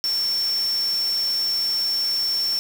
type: tone in noise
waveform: sine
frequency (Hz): 5430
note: F8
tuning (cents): -50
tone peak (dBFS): -20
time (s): 0.04-2.59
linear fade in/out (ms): 0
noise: white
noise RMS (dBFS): -36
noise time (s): 0.04-2.59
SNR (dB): +13
effects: none